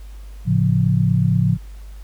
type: chord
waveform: sine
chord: A augmented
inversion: none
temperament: equal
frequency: 110 / 138.59 / 174.61 Hz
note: A2 / C#3 / E#3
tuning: 0 / 0 / 0 cents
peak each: -18 dBFS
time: 0.45-1.58 s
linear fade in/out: 50 ms
effects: added 50 Hz sine -33 dBFS peak until 2.03 s + pink hiss -52 dBFS RMS until 2.03 s